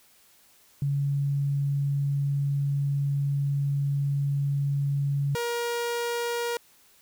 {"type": "tone pair in turn", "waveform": ["sine", "sawtooth"], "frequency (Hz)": [140.9, 473.9], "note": ["C#3", "A#4"], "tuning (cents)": [29, 28], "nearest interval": "octave + major sixth", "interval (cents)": 2099, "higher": "second", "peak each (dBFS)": -23, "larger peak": "neither", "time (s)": [[0.82, 5.35], [5.35, 6.57]], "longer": "first", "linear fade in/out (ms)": 2, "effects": ["white hiss -59 dBFS RMS until 7.01 s"]}